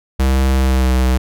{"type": "tone with pitch glide", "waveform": "square", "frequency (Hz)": [66, 63.97], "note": ["C2", "C2"], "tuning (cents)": [16, -38], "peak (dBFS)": -12, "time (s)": [0.19, 1.18], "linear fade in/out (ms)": 10, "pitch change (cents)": -54, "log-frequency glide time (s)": [0.55, 0.95], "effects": []}